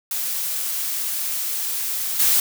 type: noise with level steps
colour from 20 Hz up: blue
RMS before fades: -25 / -17 dBFS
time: 0.11-2.4 s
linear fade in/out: 2 ms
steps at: 2.19 s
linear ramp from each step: 10 ms
effects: none